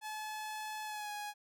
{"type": "tone with pitch glide", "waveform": "sawtooth", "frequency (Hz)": [859, 831.2], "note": ["A5", "G#5"], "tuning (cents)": [-42, 1], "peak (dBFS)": -36, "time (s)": [0.01, 1.34], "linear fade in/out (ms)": 50, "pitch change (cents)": -57, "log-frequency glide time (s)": [0.84, 1.11], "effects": []}